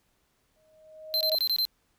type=tone with exponential growth; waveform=sine; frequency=626 Hz; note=D#5; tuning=10 cents sharp; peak=-26 dBFS; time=0.56-1.35 s; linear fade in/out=1 ms; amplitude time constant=170 ms
type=tone bursts; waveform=square; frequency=4107 Hz; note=C8; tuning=33 cents flat; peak=-24 dBFS; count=6; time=1.14-1.652 s; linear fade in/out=0 ms; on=67 ms; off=22 ms
effects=pink hiss -71 dBFS RMS until 1.98 s